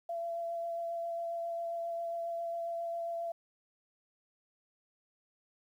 sine tone with vibrato, 677 Hz, E5, 46 cents sharp, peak -34 dBFS, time 0.09-3.32 s, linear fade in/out 5 ms, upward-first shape sine, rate 7.4 Hz, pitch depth 12 cents each way, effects 11-bit

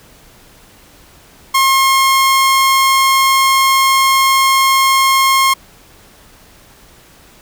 sawtooth tone, 1073 Hz, C6, 43 cents sharp, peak -5 dBFS, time 1.54-5.54 s, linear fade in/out 10 ms, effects pink hiss -44 dBFS RMS until 7.41 s

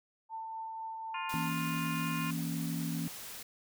sine tone with tremolo, 893 Hz, A5, 25 cents sharp, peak -37 dBFS, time 0.29-1.51 s, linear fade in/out 50 ms, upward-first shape triangle, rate 4 Hz, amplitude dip 25%
harmonic tone, 351.8 Hz, F4, 13 cents sharp, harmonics 3 / 4 / 5 / 6 / 7 / 8, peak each -39 / -45 / -48 / -52 / -42 / -46 dBFS, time 1.14-2.31 s, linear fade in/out 5 ms
white noise, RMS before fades -45 dBFS, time 1.29-3.43 s, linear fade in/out 5 ms
sine chord, A# diminished, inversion second, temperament equal, 164.81 / 233.1 / 277.2 Hz, E3 / A#3 / C#4, 0 / 0 / 0 cents, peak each -35 / -39 / -39 dBFS, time 1.34-3.08 s, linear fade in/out 0 ms
effects none

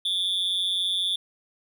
triangle tone with amplitude modulation, 3496 Hz, A7, 12 cents flat, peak -18 dBFS, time 0.05-1.16 s, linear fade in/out 5 ms, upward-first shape sine, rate 185 Hz, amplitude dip 85%, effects none

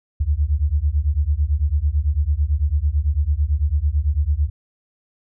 sine beating tone pair, 69.3 / 78.3 Hz, C#2 / D#2, 0 / +11 cents, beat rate 9 Hz, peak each -19 dBFS, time 0.2-4.5 s, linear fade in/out 10 ms, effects none

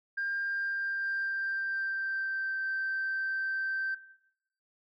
sine tone with pitch glide, 1600 to 1558 Hz, G6 to G6, +35 to -11 cents, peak -29 dBFS, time 0.17-3.95 s, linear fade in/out 10 ms, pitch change -46 cents, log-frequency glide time 0.4-2.58 s, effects noise-tail reverb RT60 0.8 s tail -17 dB re dry + tanh soft clip ceiling -26 dBFS

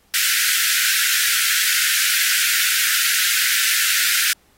pink high-pass noise, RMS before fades -19 dBFS, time 0.14-4.33 s, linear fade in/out 0 ms, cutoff 1400 Hz, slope 96 dB/octave, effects pink hiss -58 dBFS RMS until 4.57 s + AAC 48 kbps

